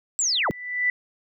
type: linear sweep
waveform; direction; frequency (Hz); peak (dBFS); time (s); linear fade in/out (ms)
sine; down; 7890 to 54.8; -20; 0.19-0.51; 0
type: tone with exponential growth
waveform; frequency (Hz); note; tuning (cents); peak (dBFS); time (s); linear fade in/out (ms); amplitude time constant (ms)
sine; 1981; B6; +5; -17; 0.21-0.9; 2; 150
effects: none